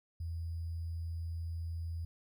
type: tone with sample-and-hold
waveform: sine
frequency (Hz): 83.1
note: E2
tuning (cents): +15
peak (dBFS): -36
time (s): 0.2-2.05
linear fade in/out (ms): 5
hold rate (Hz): 4900
effects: none